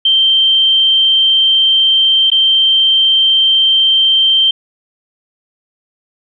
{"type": "tone with dropouts", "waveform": "sine", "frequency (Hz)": 3136, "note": "G7", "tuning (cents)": 0, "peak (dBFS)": -7, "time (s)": [0.05, 4.51], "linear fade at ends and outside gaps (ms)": 5, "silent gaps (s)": [2.302, 2.316], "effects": []}